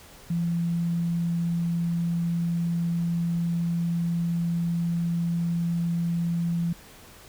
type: tone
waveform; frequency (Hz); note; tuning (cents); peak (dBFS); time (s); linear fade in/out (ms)
sine; 169.8; F3; -48; -23; 0.3-6.73; 5
effects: pink hiss -49 dBFS RMS until 7.28 s